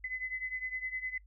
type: beating tone pair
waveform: sine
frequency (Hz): 2023 / 2032.8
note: B6 / B6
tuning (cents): +41 / +49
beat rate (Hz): 9.8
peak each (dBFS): -37 / -40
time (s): 0.04-1.18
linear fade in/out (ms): 5
effects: noise-tail reverb RT60 0.1 s tail -22 dB re dry + added 50 Hz sine -55 dBFS peak until 1.26 s